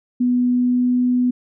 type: tone with pitch glide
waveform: sine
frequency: 246.9 to 248.3 Hz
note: B3 to B3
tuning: 0 to +9 cents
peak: -14 dBFS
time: 0.2-1.31 s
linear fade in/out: 10 ms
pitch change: +9 cents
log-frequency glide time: 0.48-0.96 s
effects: none